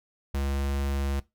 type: tone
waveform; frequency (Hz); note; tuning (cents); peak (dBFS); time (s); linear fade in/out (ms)
square; 69.3; C#2; 0; -27; 0.34-1.2; 5
effects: noise-tail reverb RT60 0.2 s tail -19 dB re dry